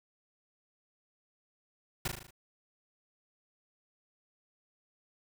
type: noise with echo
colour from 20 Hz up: pink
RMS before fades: -33 dBFS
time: 2.05-2.08 s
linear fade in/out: 5 ms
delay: 38 ms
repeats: 6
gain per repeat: -4 dB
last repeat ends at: 2.308 s
effects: none